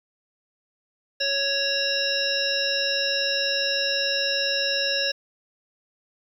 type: harmonic tone with a mistuned harmonic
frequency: 554.4 Hz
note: C#5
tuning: in tune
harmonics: 1 / 3 / 5 / 7 / 9 / 10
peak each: -29 / -29 / -29 / -29 / -29 / -29 dBFS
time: 1.2-5.12 s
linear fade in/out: 10 ms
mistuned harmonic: 9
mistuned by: +71 cents
effects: 9-bit